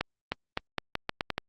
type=accelerating click train; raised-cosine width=0.3 ms; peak=-12 dBFS; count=9; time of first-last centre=0.01-1.38 s; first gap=310 ms; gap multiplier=0.82; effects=Opus 48 kbps